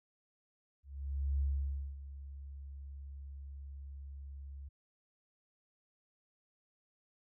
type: tone with ADSR envelope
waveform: sine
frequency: 69.3 Hz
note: C#2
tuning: in tune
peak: -29 dBFS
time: 0.83-4.69 s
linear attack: 570 ms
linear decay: 560 ms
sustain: -15 dB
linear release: 12 ms
effects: none